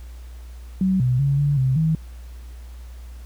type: tone with pitch steps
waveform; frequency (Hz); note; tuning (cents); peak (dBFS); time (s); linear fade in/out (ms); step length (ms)
sine; 188.6 / 125.7 / 139.6 / 143.8 / 130.9 / 159.5; F#3 / B2 / C#3 / D3 / C3 / D#3; +33 / +31 / +13 / -36 / +1 / +43; -16; 0.81-1.95; 2; 190
effects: added 60 Hz sine -35 dBFS peak until 3.25 s + pink hiss -53 dBFS RMS until 3.25 s